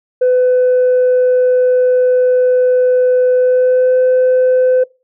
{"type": "tone with pitch glide", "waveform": "sine", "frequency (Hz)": [503, 509.4], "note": ["B4", "C5"], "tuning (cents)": [32, -46], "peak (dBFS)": -6, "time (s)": [0.21, 4.84], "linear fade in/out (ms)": 10, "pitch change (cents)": 22, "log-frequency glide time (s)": [3.35, 3.98], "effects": ["noise-tail reverb RT60 0.3 s tail -24 dB re dry", "tanh soft clip ceiling -6 dBFS"]}